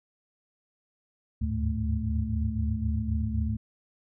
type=tone cluster; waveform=sine; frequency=74.3 / 78.3 / 101.1 / 108.7 / 218.1 Hz; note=D2 / D#2 / G#2 / A2 / A3; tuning=+21 / +11 / -46 / -21 / -15 cents; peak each=-29 / -35 / -34 / -33 / -32 dBFS; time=1.41-3.57 s; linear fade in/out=10 ms; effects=none